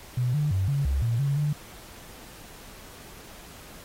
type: tone with pitch steps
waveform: sine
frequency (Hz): 124.1 / 148.8 / 95.1 / 140.5 / 68.1 / 116.4 / 140.3 / 147.8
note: B2 / D3 / F#2 / C#3 / C#2 / A#2 / C#3 / D3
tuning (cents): +9 / +23 / +48 / +24 / -30 / -2 / +21 / +11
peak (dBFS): -22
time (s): 0.17-1.53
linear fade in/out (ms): 5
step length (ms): 170
effects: pink hiss -47 dBFS RMS until 3.84 s + AAC 48 kbps